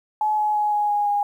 sine tone with pitch steps, 853 / 846.1 / 839.3 / 832.6 / 825.8 / 819.2 Hz, G#5 / G#5 / G#5 / G#5 / G#5 / G#5, +46 / +32 / +18 / +4 / -10 / -24 cents, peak -18 dBFS, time 0.21-1.23 s, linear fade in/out 2 ms, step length 170 ms, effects 9-bit

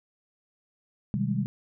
sine chord, Ab major seventh, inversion first, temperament equal with one note detuned, 127.6 / 155.56 / 196 / 207.7 Hz, C3 / Eb3 / G3 / Ab3, -43 / 0 / 0 / 0 cents, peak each -30 / -32 / -29 / -31 dBFS, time 1.14-1.46 s, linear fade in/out 0 ms, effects none

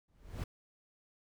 brown noise with exponential growth, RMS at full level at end -34 dBFS, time 0.08-0.44 s, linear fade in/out 5 ms, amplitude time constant 77 ms, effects none

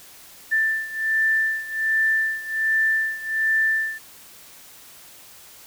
sine beating tone pair, 1772 / 1773.3 Hz, A6 / A6, +12 / +13 cents, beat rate 1.3 Hz, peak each -21 / -24 dBFS, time 0.51-3.99 s, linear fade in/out 20 ms, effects white hiss -46 dBFS RMS until 5.66 s

